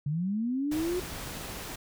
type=linear sweep; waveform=sine; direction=up; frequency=138.59 to 369 Hz; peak=-27 dBFS; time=0.06-1 s; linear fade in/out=5 ms
type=noise; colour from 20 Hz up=pink; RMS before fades=-39 dBFS; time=0.71-1.76 s; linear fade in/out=10 ms
effects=none

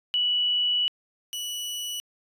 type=tone pair in turn; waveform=sine / sawtooth; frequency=2948 / 2948 Hz; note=F#7 / F#7; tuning=-7 / -7 cents; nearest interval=unison; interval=0 cents; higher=neither; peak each=-21 / -27 dBFS; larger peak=first; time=0.14-0.88 / 1.33-2 s; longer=first; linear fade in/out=0 ms; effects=resampled to 32000 Hz

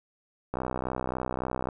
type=click train; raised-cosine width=1 ms; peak=-16 dBFS; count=74; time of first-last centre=0.54-1.688 s; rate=63.6 Hz; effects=none

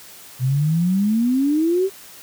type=exponential sweep; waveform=sine; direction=up; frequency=124.2 to 395.5 Hz; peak=-15 dBFS; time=0.39-1.9 s; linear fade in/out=50 ms; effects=white hiss -42 dBFS RMS until 2.22 s + high-pass 80 Hz 12 dB/octave

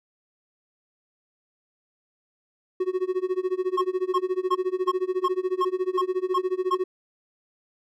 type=tone with tremolo; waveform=triangle; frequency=370 Hz; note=F#4; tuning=in tune; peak=-18 dBFS; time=2.8-6.84 s; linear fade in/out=5 ms; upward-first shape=sine; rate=14 Hz; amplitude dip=95%
type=tone bursts; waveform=triangle; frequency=1080 Hz; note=C#6; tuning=45 cents flat; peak=-18 dBFS; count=9; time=3.77-6.753 s; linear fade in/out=10 ms; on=47 ms; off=320 ms
effects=none

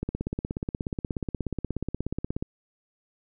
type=click train; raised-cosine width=3 ms; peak=-16 dBFS; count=41; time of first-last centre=0.03-2.425 s; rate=16.7 Hz; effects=none

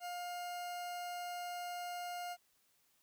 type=tone; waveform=40% pulse; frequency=708 Hz; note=F5; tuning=23 cents sharp; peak=-40 dBFS; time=0-2.37 s; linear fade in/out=50 ms; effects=white hiss -74 dBFS RMS until 3.02 s

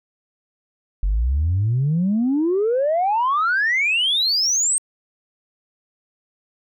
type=exponential sweep; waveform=sine; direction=up; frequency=44.96 to 8600 Hz; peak=-15 dBFS; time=1.03-4.78 s; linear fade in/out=0 ms; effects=tanh soft clip ceiling -13 dBFS

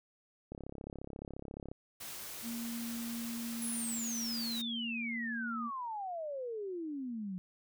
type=click train; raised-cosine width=2 ms; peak=-30 dBFS; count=42; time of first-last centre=0.52-1.715 s; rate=34.3 Hz
type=noise; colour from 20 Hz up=white; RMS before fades=-45 dBFS; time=2-4.62 s; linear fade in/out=10 ms
type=tone with pitch glide; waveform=sine; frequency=233.1 to 231.4 Hz; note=A#3 to A#3; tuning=0 to -13 cents; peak=-38 dBFS; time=2.42-5.71 s; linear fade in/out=50 ms; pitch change=-13 cents; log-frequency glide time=3.44-3.65 s
type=exponential sweep; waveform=sine; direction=down; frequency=10990 to 178.5 Hz; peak=-37 dBFS; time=3.62-7.38 s; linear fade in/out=0 ms
effects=none

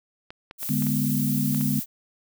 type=clicks; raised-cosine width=0.3 ms; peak=-23 dBFS; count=8; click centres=0.305 / 0.511 / 0.63 / 0.69 / 0.823 / 0.868 / 1.547 / 1.611 s
type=noise; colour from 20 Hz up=violet; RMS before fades=-31 dBFS; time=0.58-1.86 s; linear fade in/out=50 ms
type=chord; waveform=sine; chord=G# diminished; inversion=second; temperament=equal; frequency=146.83 / 207.7 / 246.9 Hz; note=D3 / G#3 / B3; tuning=0 / 0 / 0 cents; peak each=-26 dBFS; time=0.69-1.8 s; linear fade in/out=10 ms
effects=none

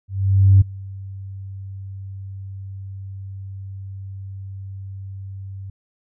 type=tone with ADSR envelope; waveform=sine; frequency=97 Hz; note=G2; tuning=18 cents flat; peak=-6 dBFS; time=0.08-5.7 s; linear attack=530 ms; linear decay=13 ms; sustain=-24 dB; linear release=4 ms; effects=tanh soft clip ceiling -2 dBFS

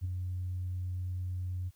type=tone with ADSR envelope; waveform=sine; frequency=90.9 Hz; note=F#2; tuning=30 cents flat; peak=-27 dBFS; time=0.01-1.71 s; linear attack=36 ms; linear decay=16 ms; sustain=-5 dB; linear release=35 ms; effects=tanh soft clip ceiling -28 dBFS + white hiss -70 dBFS RMS until 1.75 s

